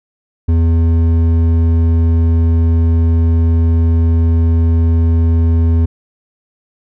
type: tone with hard clipping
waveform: triangle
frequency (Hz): 82.7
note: E2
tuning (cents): +6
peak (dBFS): -10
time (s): 0.48-5.86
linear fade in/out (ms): 10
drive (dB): 12
effects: none